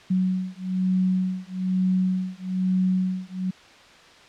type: beating tone pair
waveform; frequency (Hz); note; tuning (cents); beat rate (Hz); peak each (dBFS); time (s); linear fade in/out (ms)
sine; 185 / 186.1; F#3 / F#3; 0 / +10; 1.1; -24; 0.1-3.51; 10
effects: white hiss -49 dBFS RMS until 4.28 s + low-pass 4000 Hz 12 dB/octave